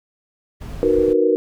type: noise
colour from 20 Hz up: brown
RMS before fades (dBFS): -31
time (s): 0.6-1.14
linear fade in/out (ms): 20
type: chord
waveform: sine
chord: B major seventh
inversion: first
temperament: equal with one note detuned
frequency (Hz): 306.1 / 370 / 466.2 / 493.9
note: D#4 / F#4 / A#4 / B4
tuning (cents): -28 / 0 / 0 / 0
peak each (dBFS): -21 / -19 / -16 / -22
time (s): 0.83-1.36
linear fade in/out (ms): 0
effects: none